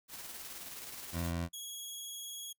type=noise with tremolo; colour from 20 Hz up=white; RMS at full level=-45 dBFS; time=0.08-1.33 s; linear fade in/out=50 ms; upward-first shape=square; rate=19 Hz; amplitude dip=30%
type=tone; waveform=20% pulse; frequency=85 Hz; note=F2; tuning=46 cents flat; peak=-29 dBFS; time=1.12-1.49 s; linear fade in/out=50 ms
type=tone with vibrato; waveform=15% pulse; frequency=3322 Hz; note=G#7; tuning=in tune; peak=-35 dBFS; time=1.53-2.53 s; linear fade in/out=10 ms; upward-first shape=triangle; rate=20 Hz; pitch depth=30 cents each way
effects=noise-tail reverb RT60 0.1 s tail -26 dB re dry